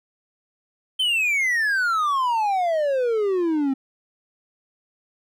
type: exponential sweep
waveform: triangle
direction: down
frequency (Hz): 3136 to 261.6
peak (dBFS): -17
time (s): 0.99-3.74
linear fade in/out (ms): 10
effects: none